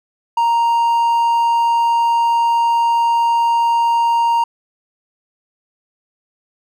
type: tone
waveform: triangle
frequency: 932.3 Hz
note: A#5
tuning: in tune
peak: -10 dBFS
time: 0.37-4.44 s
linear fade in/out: 5 ms
effects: none